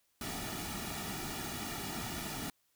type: noise with comb filter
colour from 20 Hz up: pink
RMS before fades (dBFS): -40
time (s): 0.21-2.5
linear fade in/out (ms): 2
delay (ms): 1.9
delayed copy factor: -0.7
effects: white hiss -75 dBFS RMS until 2.75 s